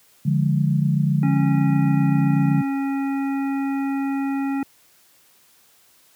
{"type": "chord", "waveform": "sine", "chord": "D diminished", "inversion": "none", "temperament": "equal", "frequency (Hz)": [146.83, 174.61, 207.7], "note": ["D3", "F3", "Ab3"], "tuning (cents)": [0, 0, 0], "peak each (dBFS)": [-18, -22, -24], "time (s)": [0.25, 2.62], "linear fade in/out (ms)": 10}
{"type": "harmonic tone", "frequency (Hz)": 274.2, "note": "C#4", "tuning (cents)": -19, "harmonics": [1, 3, 5, 7, 9], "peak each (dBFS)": [-21, -32, -38, -40, -41], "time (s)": [1.23, 4.63], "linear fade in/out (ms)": 2}
{"effects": ["white hiss -56 dBFS RMS until 6.15 s", "high-pass 80 Hz 12 dB/octave"]}